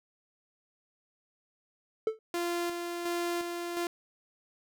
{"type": "tone with exponential decay", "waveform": "triangle", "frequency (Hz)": 440, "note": "A4", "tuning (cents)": 0, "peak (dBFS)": -20, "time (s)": [2.07, 2.19], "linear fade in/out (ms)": 2, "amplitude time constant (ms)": 26}
{"type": "tone with tremolo", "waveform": "sawtooth", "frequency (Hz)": 345.8, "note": "F4", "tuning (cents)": -17, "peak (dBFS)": -26, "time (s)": [2.34, 3.87], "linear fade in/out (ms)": 2, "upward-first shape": "square", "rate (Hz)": 1.4, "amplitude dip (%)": 40}
{"effects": []}